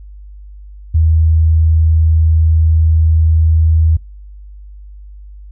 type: tone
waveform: sine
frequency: 80.1 Hz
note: E2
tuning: 49 cents flat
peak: -7 dBFS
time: 0.94-3.97 s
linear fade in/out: 10 ms
effects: noise-tail reverb RT60 0.2 s tail -24 dB re dry + added 50 Hz sine -31 dBFS peak until 5.51 s